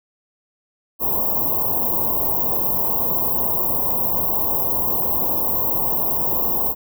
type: band-stop noise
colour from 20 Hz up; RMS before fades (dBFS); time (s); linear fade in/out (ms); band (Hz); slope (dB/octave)
white; -20; 0.99-6.75; 50; 1100 to 13000; 96
effects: none

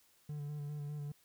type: tone with vibrato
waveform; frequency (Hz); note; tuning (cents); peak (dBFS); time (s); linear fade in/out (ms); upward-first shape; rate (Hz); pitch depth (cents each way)
triangle; 146.83; D3; 0; -37; 0.29-1.12; 5; square; 5; 24
effects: white hiss -69 dBFS RMS until 1.24 s

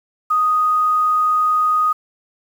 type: tone with quantisation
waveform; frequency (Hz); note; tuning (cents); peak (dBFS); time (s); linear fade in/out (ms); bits
sine; 1244.5; D#6; 0; -13; 0.3-1.93; 10; 7
effects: none

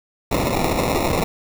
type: noise with sample-and-hold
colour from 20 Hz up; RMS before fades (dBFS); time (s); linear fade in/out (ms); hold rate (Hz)
violet; -20; 0.31-1.24; 5; 1575
effects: none

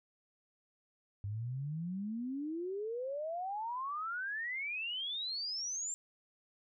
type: exponential sweep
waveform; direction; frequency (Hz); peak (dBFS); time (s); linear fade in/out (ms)
sine; up; 98 to 7459; -36; 1.24-5.94; 0
effects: none

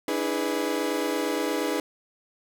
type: chord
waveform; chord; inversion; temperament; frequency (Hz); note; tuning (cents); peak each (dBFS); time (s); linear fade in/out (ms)
35% pulse; E dominant seventh; third; equal with one note detuned; 293.7 / 322.3 / 415.3 / 493.9; D4 / E4 / G#4 / B4; 0 / -39 / 0 / 0; -29; 0.08-1.8; 2
effects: none

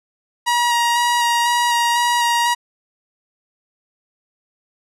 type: tone with vibrato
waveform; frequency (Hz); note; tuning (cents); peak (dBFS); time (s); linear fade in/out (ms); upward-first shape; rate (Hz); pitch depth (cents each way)
sawtooth; 952; A#5; +36; -11; 0.46-2.55; 20; square; 2; 12
effects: low-pass 11000 Hz 12 dB/octave

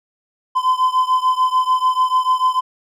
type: beating tone pair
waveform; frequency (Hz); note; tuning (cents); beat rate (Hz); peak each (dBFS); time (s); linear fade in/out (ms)
triangle; 1020 / 1026.8; C6 / C6; -44 / -33; 6.8; -14 / -16; 0.55-2.61; 20
effects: none

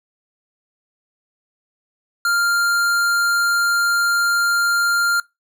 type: tone with hard clipping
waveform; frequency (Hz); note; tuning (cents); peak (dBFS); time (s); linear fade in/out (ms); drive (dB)
sine; 1396.9; F6; 0; -17; 2.25-5.2; 2; 17
effects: noise-tail reverb RT60 0.2 s tail -22 dB re dry

